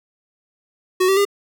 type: tone with pitch steps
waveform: square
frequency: 370 / 386.2 / 403 Hz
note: F#4 / G4 / G4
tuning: 0 / -26 / +48 cents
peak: -14 dBFS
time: 1-1.252 s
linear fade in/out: 10 ms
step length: 84 ms
effects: none